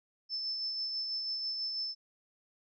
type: tone with tremolo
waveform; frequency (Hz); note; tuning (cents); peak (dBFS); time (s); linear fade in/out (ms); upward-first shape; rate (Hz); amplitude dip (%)
sine; 5274; E8; 0; -32; 0.29-1.95; 50; sine; 6.1; 30
effects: none